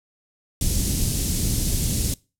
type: band-stop noise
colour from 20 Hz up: pink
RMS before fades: -22 dBFS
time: 0.61-2.14 s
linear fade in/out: 2 ms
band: 210 to 6300 Hz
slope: 12 dB/octave
effects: noise-tail reverb RT60 0.3 s tail -23 dB re dry + low-pass 12000 Hz 12 dB/octave